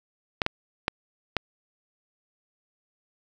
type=clicks; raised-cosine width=0.3 ms; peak=-7 dBFS; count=4; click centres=0.418 / 0.464 / 0.881 / 1.367 s; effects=none